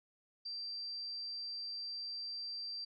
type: tone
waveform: sine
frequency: 4699 Hz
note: D8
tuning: in tune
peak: -40 dBFS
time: 0.45-2.85 s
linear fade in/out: 10 ms
effects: none